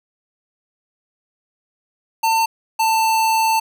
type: tone pair in turn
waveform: square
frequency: 899 / 890.2 Hz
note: A5 / A5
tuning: +37 / +20 cents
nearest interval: unison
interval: 17 cents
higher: first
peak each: -15 dBFS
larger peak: neither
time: 2.23-2.46 / 2.79-3.6 s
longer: second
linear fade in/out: 10 ms
effects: none

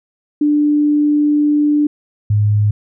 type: tone pair in turn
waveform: sine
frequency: 295.8 / 104.58 Hz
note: D4 / G#2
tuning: +13 / +13 cents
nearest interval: octave + tritone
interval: 1800 cents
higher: first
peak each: -10 dBFS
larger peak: neither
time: 0.41-1.87 / 2.3-2.71 s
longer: first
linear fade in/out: 5 ms
effects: none

